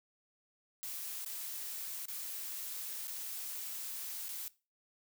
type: noise with dropouts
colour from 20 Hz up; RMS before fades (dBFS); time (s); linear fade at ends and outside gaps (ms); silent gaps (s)
blue; -42; 0.83-4.48; 0; 1.247-1.261 / 2.055-2.083 / 3.072-3.079 / 4.284-4.29
effects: noise-tail reverb RT60 0.3 s tail -19 dB re dry